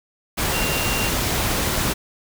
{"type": "tone in noise", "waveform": "sine", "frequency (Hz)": 2769, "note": "F7", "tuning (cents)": -15, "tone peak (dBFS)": -27, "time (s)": [0.52, 1.1], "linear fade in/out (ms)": 20, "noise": "pink", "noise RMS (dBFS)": -22, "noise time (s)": [0.37, 1.94], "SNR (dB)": -8, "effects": []}